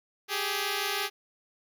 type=tone pair together; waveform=5% pulse; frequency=392 / 417.9 Hz; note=G4 / G#4; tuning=0 / +11 cents; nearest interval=minor second; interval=111 cents; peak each=-20 / -20 dBFS; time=0.28-1.1 s; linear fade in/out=50 ms; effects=none